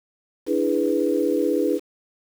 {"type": "chord", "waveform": "sine", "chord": "E dominant seventh", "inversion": "third", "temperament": "equal", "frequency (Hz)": [293.7, 329.6, 415.3, 493.9], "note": ["D4", "E4", "G#4", "B4"], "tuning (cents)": [0, 0, 0, 0], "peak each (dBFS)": -24, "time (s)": [0.46, 1.8], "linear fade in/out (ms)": 50, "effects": ["7-bit"]}